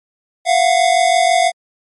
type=tone pair together; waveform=square; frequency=681 / 727.1 Hz; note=F5 / F#5; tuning=-44 / -30 cents; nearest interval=minor second; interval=114 cents; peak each=-14 dBFS; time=0.45-1.52 s; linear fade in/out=50 ms; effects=MP3 48 kbps